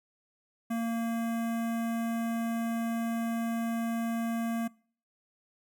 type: tone with notch filter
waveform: square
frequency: 229.9 Hz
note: A#3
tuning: 24 cents flat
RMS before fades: -31 dBFS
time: 0.7-4.68 s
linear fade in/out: 10 ms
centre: 4400 Hz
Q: 0.69
effects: noise-tail reverb RT60 0.5 s tail -24 dB re dry